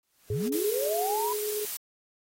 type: noise with exponential growth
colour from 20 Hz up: white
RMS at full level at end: -39 dBFS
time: 0.03-0.48 s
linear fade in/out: 1 ms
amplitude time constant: 96 ms
type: linear sweep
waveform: sine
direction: up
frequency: 87.31 to 1004 Hz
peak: -28 dBFS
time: 0.3-1.33 s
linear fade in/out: 5 ms
type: tone with tremolo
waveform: sine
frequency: 420 Hz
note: G#4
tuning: 19 cents sharp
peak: -29 dBFS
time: 0.3-1.65 s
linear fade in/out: 2 ms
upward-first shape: triangle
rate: 8.8 Hz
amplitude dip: 35%
type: noise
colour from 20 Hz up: blue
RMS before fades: -34 dBFS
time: 0.52-1.77 s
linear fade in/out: 5 ms
effects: AAC 48 kbps